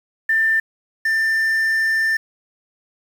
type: tone pair in turn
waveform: sine / triangle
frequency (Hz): 1787 / 1787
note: A6 / A6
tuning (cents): +26 / +26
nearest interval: unison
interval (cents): 0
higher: neither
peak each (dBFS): -14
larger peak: neither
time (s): 0.29-0.6 / 1.05-2.17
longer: second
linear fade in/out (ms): 5
effects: 7-bit